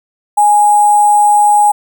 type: tone with sample-and-hold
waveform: sine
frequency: 830.6 Hz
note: G#5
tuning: in tune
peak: -5 dBFS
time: 0.37-1.72 s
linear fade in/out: 10 ms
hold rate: 8820 Hz
effects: none